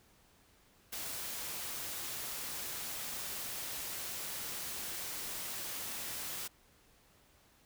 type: noise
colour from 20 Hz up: white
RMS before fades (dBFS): -41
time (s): 0.92-6.48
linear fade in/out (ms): 10
effects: pink hiss -66 dBFS RMS until 7.65 s